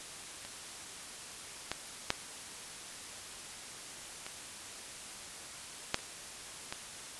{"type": "clicks", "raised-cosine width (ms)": 0.2, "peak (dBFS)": [-27, -16, -10, -23, -10, -30, -19], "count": 7, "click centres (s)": [0.45, 1.716, 2.104, 4.265, 5.944, 5.99, 6.725], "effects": ["white hiss -46 dBFS RMS until 7.19 s", "resampled to 24000 Hz"]}